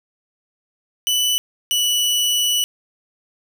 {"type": "tone pair in turn", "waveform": "sawtooth", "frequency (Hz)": [2979, 2955], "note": ["F#7", "F#7"], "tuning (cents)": [11, -3], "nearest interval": "unison", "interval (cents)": 14, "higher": "first", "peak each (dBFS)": -13, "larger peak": "neither", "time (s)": [[1.07, 1.38], [1.71, 2.64]], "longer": "second", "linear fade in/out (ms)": 0, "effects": []}